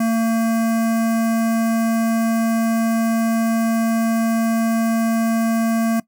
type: tone with notch filter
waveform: square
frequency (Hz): 226.8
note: A#3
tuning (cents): -47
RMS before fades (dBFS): -18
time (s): 0-6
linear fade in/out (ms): 5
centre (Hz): 3600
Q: 0.81
effects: noise-tail reverb RT60 0.1 s tail -20 dB re dry